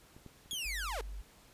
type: clicks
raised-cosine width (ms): 3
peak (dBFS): -41 / -36 / -46 / -40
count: 4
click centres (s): 0.165 / 0.263 / 0.46 / 0.532
type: linear sweep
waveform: sawtooth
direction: down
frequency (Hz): 3401 to 391.9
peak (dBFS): -33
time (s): 0.51-1.01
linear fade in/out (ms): 0
type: tone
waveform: sine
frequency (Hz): 49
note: G1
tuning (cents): 0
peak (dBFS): -40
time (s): 0.65-1.22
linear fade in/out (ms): 10
effects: pink hiss -61 dBFS RMS until 1.53 s + resampled to 32000 Hz